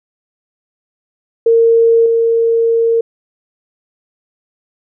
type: tone with level steps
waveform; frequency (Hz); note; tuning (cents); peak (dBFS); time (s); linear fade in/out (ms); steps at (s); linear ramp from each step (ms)
sine; 459.1; A#4; -26; -6 / -9; 1.46-3.01; 5; 2.06; 2
effects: none